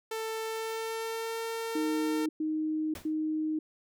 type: tone with pitch glide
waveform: sawtooth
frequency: 444.3 to 454.4 Hz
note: A4 to A#4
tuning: +17 to -44 cents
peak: -29 dBFS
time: 0.11-2.26 s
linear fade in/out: 5 ms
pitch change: +39 cents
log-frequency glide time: 0.43-1.4 s
type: tone bursts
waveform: sine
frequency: 311.1 Hz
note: D#4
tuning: in tune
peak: -28 dBFS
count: 3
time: 1.75-3.59 s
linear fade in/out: 5 ms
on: 540 ms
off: 110 ms
type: noise with exponential decay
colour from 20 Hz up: pink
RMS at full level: -39 dBFS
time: 2.95-3.14 s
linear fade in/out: 5 ms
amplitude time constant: 41 ms
effects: none